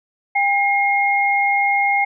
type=tone pair together; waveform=sine; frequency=802 / 2141 Hz; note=G5 / C7; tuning=+39 / +39 cents; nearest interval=octave + perfect fourth; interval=1700 cents; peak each=-17 / -17 dBFS; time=0.35-2.05 s; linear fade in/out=10 ms; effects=none